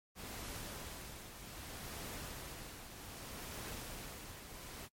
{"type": "noise with tremolo", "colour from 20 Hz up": "pink", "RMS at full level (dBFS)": -45, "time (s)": [0.15, 4.89], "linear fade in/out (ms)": 50, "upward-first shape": "triangle", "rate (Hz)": 0.64, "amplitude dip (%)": 55, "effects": ["noise-tail reverb RT60 0.1 s tail -25 dB re dry", "MP3 64 kbps"]}